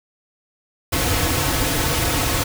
pink noise with comb filter, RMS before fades -20 dBFS, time 0.92-2.44 s, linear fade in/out 10 ms, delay 5 ms, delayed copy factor -0.65, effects none

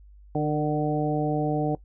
harmonic tone with a mistuned harmonic, 150 Hz, D3, 37 cents sharp, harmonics 1 / 2 / 3 / 4 / 5, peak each -27 / -27 / -29 / -32 / -30 dBFS, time 0.35-1.75 s, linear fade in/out 2 ms, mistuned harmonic 3, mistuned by +23 cents, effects noise-tail reverb RT60 0.1 s tail -20 dB re dry + added 50 Hz sine -47 dBFS peak until 1.84 s

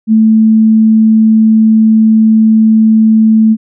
sine tone, 220 Hz, A3, in tune, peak -3 dBFS, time 0.07-3.57 s, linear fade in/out 50 ms, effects none

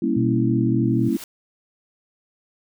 sine chord, G diminished seventh, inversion none, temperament equal, 196 / 233.1 / 277.2 / 329.6 Hz, G3 / Bb3 / Db4 / Fb4, 0 / 0 / 0 / 0 cents, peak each -26 / -23 / -24 / -23 dBFS, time 0.02-1.17 s, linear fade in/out 5 ms
sine tone with vibrato, 123.47 Hz, B2, in tune, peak -21 dBFS, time 0.16-1.09 s, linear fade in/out 10 ms, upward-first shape triangle, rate 16 Hz, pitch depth 13 cents each way
white noise with exponential growth, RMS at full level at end -35 dBFS, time 0.83-1.24 s, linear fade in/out 1 ms, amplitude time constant 87 ms
effects none

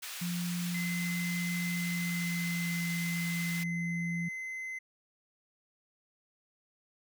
pink high-pass noise, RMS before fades -42 dBFS, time 0.02-3.64 s, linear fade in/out 10 ms, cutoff 1800 Hz, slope 12 dB/octave
sine tone with pitch glide, 175 to 170.81 Hz, F3 to F3, +4 to -38 cents, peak -32 dBFS, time 0.21-4.29 s, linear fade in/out 10 ms, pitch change -42 cents, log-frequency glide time 1.7-2.92 s
triangle tone, 2054 Hz, C7, 33 cents flat, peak -35 dBFS, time 0.74-4.79 s, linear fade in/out 10 ms
effects none

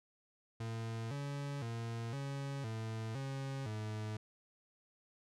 40% pulse tone with pitch steps, 113.4 / 141.9 / 115.4 / 138.9 / 111.4 / 135.8 / 107.6 Hz, A#2 / C#3 / A#2 / C#3 / A2 / C#3 / A2, -47 / +41 / -17 / +4 / +22 / -35 / -38 cents, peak -38 dBFS, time 0.6-4.17 s, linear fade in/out 5 ms, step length 510 ms, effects low-pass 8000 Hz 12 dB/octave

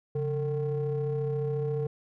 triangle ring-modulated tone, 155.56 Hz, D#3, in tune, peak -22 dBFS, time 0.15-1.87 s, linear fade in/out 5 ms, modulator 294 Hz, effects none

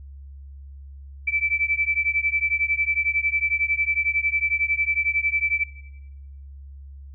sine beating tone pair, 2315 / 2326 Hz, D7 / D7, -25 / -17 cents, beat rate 11 Hz, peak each -23 / -23 dBFS, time 1.27-5.64 s, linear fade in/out 10 ms, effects noise-tail reverb RT60 1.0 s tail -20 dB re dry + added 69 Hz sine -38 dBFS peak until 7.14 s

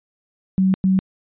sine tone bursts at uneven times, 189.3 Hz, F#3, 40 cents sharp, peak -13 dBFS, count 2, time 0.58-0.74 / 0.84-0.99 s, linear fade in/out 0 ms, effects resampled to 8000 Hz

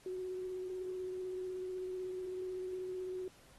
sine tone with vibrato, 369.6 Hz, F#4, 2 cents flat, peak -38 dBFS, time 0.06-3.28 s, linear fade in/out 2 ms, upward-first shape triangle, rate 16 Hz, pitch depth 20 cents each way, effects pink hiss -63 dBFS RMS until 3.58 s + AAC 32 kbps

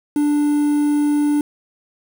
triangle tone with quantisation, 293.7 Hz, D4, in tune, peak -12 dBFS, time 0.16-1.41 s, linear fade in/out 2 ms, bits 6, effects none

